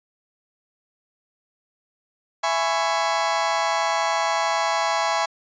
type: chord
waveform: 35% pulse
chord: C# minor seventh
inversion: first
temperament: just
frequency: 665.2 / 831.5 / 997.9 / 1108.7 Hz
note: E5 / G#5 / B5 / C#6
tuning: +16 / +2 / +18 / 0 cents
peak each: -24 / -23 / -25 / -26 dBFS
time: 2.43-5.26 s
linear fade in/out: 10 ms
effects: resampled to 16000 Hz